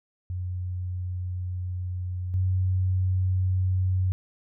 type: tone pair in turn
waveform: sine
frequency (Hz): 90.7 / 92.82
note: F#2 / F#2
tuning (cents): -34 / +6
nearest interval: unison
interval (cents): 40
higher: second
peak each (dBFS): -28 / -21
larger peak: second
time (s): 0.3-2.34 / 2.34-4.12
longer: first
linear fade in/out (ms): 0
effects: none